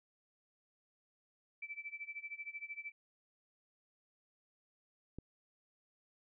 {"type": "tone with tremolo", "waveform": "sine", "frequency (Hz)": 2321, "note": "D7", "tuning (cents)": -21, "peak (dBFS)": -40, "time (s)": [1.62, 2.92], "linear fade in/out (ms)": 5, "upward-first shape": "sine", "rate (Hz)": 13, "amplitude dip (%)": 90}
{"type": "click", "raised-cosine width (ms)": 3, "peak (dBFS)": -32, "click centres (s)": 5.186}
{"effects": []}